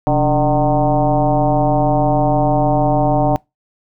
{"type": "tone with frequency modulation", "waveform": "sine", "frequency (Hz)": 444.8, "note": "A4", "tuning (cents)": 19, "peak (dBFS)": -11, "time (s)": [0.07, 3.36], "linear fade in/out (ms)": 0, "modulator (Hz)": 156, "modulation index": 2.7, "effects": ["noise-tail reverb RT60 0.2 s tail -24 dB re dry"]}